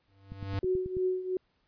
square tone with exponential growth, 98 Hz, G2, in tune, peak -28 dBFS, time 0.08-0.59 s, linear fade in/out 0 ms, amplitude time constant 110 ms
click train, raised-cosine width 5 ms, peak -28 dBFS, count 7, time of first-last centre 0.32-0.969 s, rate 9.25 Hz
sine tone with tremolo, 370 Hz, F#4, in tune, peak -24 dBFS, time 0.63-1.37 s, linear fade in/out 2 ms, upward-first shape triangle, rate 2.9 Hz, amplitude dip 80%
effects pink hiss -73 dBFS RMS until 1.67 s + resampled to 11025 Hz

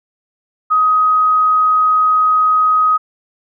sine tone, 1258 Hz, D#6, 19 cents sharp, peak -9 dBFS, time 0.7-2.98 s, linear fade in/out 20 ms, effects none

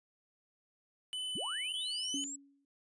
square tone with vibrato, 2994 Hz, F#7, 20 cents sharp, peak -37 dBFS, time 1.13-2.24 s, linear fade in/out 0 ms, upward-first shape sine, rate 2.1 Hz, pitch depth 13 cents each way
sine linear sweep, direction up, 117 to 7800 Hz, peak -40 dBFS, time 1.35-2.36 s, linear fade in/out 5 ms
sine tone with exponential decay, 279.4 Hz, C#4, 14 cents sharp, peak -35 dBFS, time 2.14-2.65 s, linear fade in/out 2 ms, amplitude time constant 110 ms
effects resampled to 22050 Hz

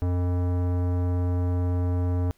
sine tone with tanh clipping, 89.1 Hz, F2, 35 cents sharp, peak -24 dBFS, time 0.02-2.31 s, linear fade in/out 0 ms, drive 18 dB, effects pink hiss -64 dBFS RMS until 2.37 s

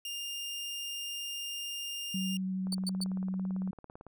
sawtooth tone, 2807 Hz, F7, 8 cents sharp, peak -33 dBFS, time 0.05-2.37 s, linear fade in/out 2 ms
sine tone with vibrato, 187.9 Hz, F#3, 27 cents sharp, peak -31 dBFS, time 2.14-3.71 s, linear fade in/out 5 ms, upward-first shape sine, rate 12 Hz, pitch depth 9 cents each way
click train, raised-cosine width 1 ms, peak -34 dBFS, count 26, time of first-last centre 2.67-4.067 s, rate 17.9 Hz
30% pulse tone bursts, 4523 Hz, C#8, 34 cents sharp, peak -30 dBFS, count 3, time 2.72-3.038 s, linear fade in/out 2 ms, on 26 ms, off 120 ms
effects none

